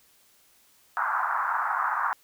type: band-pass noise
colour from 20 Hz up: white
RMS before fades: -27 dBFS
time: 0.97-2.13 s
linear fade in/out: 0 ms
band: 810 to 1500 Hz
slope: 48 dB/octave
effects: white hiss -61 dBFS RMS until 2.23 s